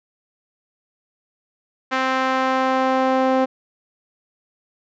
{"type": "tone with band-pass filter sweep", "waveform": "sawtooth", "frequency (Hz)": 261.6, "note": "C4", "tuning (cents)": 0, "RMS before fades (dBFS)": -19, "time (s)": [1.91, 3.46], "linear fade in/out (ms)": 20, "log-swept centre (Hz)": [1500, 600], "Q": 1.1, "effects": ["resampled to 16000 Hz"]}